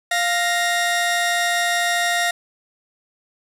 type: tone pair together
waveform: sawtooth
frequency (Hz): 698.5 / 1864.8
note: F5 / A#6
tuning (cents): 0 / 0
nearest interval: octave + perfect fourth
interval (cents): 1700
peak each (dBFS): -17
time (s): 0.11-2.31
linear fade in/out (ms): 5
effects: low-pass 12000 Hz 12 dB/octave + 8-bit